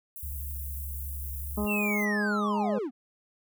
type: high-pass noise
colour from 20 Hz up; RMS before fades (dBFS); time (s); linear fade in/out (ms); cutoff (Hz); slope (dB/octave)
white; -41; 0.16-2.05; 0; 11000; 24
type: tone with vibrato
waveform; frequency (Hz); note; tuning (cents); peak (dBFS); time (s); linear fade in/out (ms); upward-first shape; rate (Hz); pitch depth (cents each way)
sine; 70.3; C#2; +25; -34; 0.23-1.65; 0; square; 11; 36
type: harmonic tone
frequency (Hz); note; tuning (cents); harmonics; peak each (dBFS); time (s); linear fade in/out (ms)
207.7; G#3; 0; 1 / 2 / 3 / 4 / 5 / 6; -28 / -34 / -38 / -40 / -42 / -44; 1.57-2.79; 10
type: linear sweep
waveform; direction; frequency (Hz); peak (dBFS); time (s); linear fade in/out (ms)
triangle; down; 2794 to 220.1; -27; 1.66-2.91; 50
effects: none